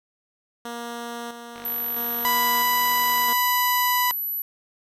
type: tone with tremolo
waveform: 10% pulse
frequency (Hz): 236.1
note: A#3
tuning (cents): +22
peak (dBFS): -23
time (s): 0.65-3.33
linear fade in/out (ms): 2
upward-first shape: square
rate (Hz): 0.76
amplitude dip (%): 50
type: click train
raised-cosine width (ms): 0.3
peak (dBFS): -23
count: 84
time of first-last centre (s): 1.56-3.24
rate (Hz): 49.4
type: tone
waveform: sine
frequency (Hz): 11840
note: F#9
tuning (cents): 0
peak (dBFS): -25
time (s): 1.65-4.42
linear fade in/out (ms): 2
type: harmonic tone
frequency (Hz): 990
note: B5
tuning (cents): +4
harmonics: 1 / 2 / 3 / 4 / 5 / 6 / 7 / 8 / 9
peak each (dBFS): -21 / -27 / -31 / -33 / -35 / -37 / -38 / -39 / -40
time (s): 2.25-4.11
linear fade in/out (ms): 0
effects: none